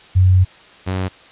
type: tone pair in turn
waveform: sine / sawtooth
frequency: 92.5 / 93.52 Hz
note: F#2 / F#2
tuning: 0 / +19 cents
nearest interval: unison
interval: 19 cents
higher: second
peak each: -8 / -15 dBFS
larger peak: first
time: 0.15-0.45 / 0.86-1.09 s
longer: first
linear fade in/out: 20 ms
effects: white hiss -44 dBFS RMS until 1.31 s + resampled to 8000 Hz